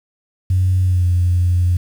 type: tone with pitch glide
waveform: sine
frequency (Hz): 92.5 to 88.83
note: F#2 to F2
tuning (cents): 0 to +30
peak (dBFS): -11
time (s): 0.5-1.77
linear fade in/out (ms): 5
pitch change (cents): -70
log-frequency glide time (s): 0.83-1.08
effects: tanh soft clip ceiling -7 dBFS + 7-bit